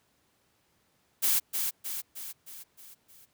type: noise with echo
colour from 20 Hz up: blue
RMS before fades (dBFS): -25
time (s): 1.22-1.4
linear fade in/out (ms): 20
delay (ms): 310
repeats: 6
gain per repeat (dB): -5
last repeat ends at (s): 3.26
effects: pink hiss -70 dBFS RMS until 3.33 s + high-pass 80 Hz 12 dB/octave